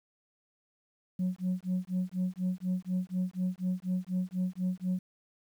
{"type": "tone with tremolo", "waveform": "sine", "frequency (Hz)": 183.4, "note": "F#3", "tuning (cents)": -15, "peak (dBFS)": -24, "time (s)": [1.19, 4.99], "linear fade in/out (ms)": 5, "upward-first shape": "sine", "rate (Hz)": 4.1, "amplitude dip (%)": 100, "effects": ["tanh soft clip ceiling -25 dBFS", "10-bit"]}